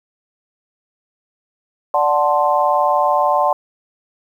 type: chord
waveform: sine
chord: D dominant seventh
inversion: none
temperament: equal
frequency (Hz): 587.3 / 740 / 880 / 1046.5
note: D5 / F#5 / A5 / C6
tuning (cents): 0 / 0 / 0 / 0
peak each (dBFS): -18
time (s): 1.94-3.53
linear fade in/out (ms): 2
effects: 8-bit